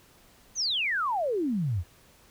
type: exponential sweep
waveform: sine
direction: down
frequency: 6620 to 77.78 Hz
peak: -25 dBFS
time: 0.55-1.84 s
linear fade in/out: 50 ms
effects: pink hiss -58 dBFS RMS until 2.3 s